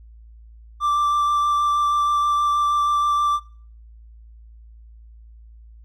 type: tone with vibrato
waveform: triangle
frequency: 1174.7 Hz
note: D6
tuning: in tune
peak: -15 dBFS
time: 0.8-3.4 s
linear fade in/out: 50 ms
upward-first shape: sine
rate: 6.3 Hz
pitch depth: 9 cents each way
effects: noise-tail reverb RT60 0.5 s tail -24 dB re dry + added 56 Hz sine -42 dBFS peak until 5.84 s